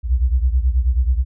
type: beating tone pair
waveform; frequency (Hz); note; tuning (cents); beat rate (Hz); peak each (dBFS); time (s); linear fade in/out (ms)
sine; 60.1 / 69.4; B1 / C#2; -46 / +3; 9.3; -15 / -19; 0.03-1.25; 50
effects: none